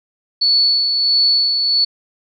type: tone with tremolo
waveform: sine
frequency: 4435 Hz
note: C#8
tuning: in tune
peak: -10 dBFS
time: 0.41-1.85 s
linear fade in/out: 10 ms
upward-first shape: sine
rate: 1.5 Hz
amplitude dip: 40%
effects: none